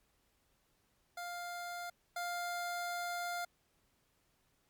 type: tone pair in turn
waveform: 25% pulse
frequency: 701 / 701 Hz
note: F5 / F5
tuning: +6 / +6 cents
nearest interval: unison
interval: 0 cents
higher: neither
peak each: -37 / -33 dBFS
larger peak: second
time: 1.17-1.9 / 2.16-3.45 s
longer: second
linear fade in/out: 5 ms
effects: pink hiss -75 dBFS RMS until 4.69 s + MP3 96 kbps